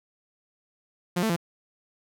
sawtooth tone with pitch steps, 176.9 / 222 / 170.6 Hz, F3 / A3 / F3, +23 / +16 / -40 cents, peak -19 dBFS, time 1.16-1.364 s, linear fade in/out 10 ms, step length 68 ms, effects none

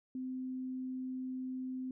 sine tone, 257.6 Hz, C4, 27 cents flat, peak -37 dBFS, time 0.15-1.91 s, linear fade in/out 2 ms, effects none

